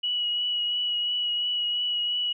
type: tone with vibrato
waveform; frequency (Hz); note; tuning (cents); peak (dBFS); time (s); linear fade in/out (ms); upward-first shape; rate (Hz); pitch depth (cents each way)
sine; 2924; F#7; -21; -24; 0.03-2.33; 10; triangle; 2.9; 19
effects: none